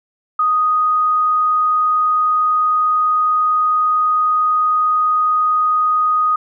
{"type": "tone", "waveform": "sine", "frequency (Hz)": 1244.5, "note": "D#6", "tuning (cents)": 0, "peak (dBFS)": -12, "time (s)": [0.39, 6.36], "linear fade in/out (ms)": 5, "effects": []}